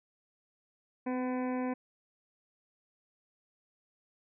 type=harmonic tone with a mistuned harmonic; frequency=252.3 Hz; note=B3; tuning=37 cents sharp; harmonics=1 / 2 / 3 / 4 / 6 / 7 / 8 / 9 / 10; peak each=-32 / -38 / -42 / -43 / -52 / -52 / -54 / -52 / -57 dBFS; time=1.06-1.74 s; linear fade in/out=10 ms; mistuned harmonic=1; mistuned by=+18 cents; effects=none